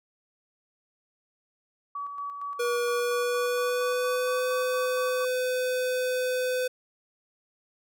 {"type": "tone with tremolo", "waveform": "sine", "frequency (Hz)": 1139, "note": "C#6", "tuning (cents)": 47, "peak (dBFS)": -31, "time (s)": [1.95, 5.25], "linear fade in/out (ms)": 5, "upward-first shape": "square", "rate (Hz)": 4.3, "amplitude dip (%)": 40}
{"type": "tone with pitch glide", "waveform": "square", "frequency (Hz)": [480.8, 505.6], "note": ["B4", "B4"], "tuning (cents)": [-46, 41], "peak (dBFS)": -26, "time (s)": [2.59, 6.68], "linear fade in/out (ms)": 10, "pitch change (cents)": 87, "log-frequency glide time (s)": [2.88, 4.48]}
{"effects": []}